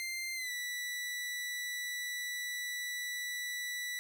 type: tone with pitch glide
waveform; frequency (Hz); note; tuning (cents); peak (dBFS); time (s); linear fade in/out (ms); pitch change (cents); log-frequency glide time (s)
sawtooth; 2093 to 1964.2; C7 to B6; 0 to -10; -33; 0-3.99; 0; -110; 0.35-0.51
effects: none